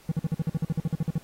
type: tone bursts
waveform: triangle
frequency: 160 Hz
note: D#3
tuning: 49 cents sharp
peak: -20 dBFS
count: 15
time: 0.09-1.181 s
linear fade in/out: 2 ms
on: 27 ms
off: 49 ms
effects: pink hiss -55 dBFS RMS until 1.23 s + AAC 48 kbps